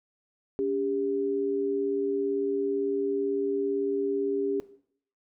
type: tone pair together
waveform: sine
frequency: 281.8 / 399.7 Hz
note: C#4 / G4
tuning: +29 / +34 cents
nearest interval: tritone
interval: 605 cents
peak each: -31 / -26 dBFS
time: 0.59-4.6 s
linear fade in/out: 0 ms
effects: noise-tail reverb RT60 0.6 s tail -17 dB re dry